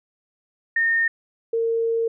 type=tone pair in turn; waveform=sine; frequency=1830 / 457.5 Hz; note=A#6 / A#4; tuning=-32 / -32 cents; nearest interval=2 octaves; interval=2400 cents; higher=first; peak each=-17 / -19 dBFS; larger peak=first; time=0.76-1.08 / 1.53-2.08 s; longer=second; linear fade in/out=5 ms; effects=none